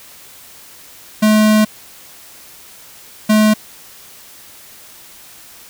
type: tone pair in turn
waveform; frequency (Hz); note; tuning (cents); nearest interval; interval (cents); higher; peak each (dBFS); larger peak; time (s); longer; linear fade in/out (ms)
square; 214.6 / 214.6; A3 / A3; -43 / -43; unison; 0; neither; -9; neither; 1.22-1.65 / 3.29-3.54; first; 10
effects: white hiss -40 dBFS RMS until 5.69 s